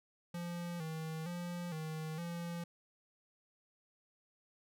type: tone with pitch steps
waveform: square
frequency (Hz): 173 / 159.3 / 174.8 / 157.5 / 171.1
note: F3 / D#3 / F3 / D#3 / F3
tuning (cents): -16 / +41 / +2 / +21 / -35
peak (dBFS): -40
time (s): 0.34-2.64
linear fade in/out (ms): 5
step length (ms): 460
effects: none